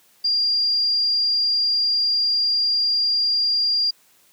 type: tone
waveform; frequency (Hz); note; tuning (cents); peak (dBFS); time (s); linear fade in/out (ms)
sine; 4790; D8; +33; -17; 0.24-3.91; 10
effects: white hiss -57 dBFS RMS until 4.32 s + high-pass 100 Hz 12 dB/octave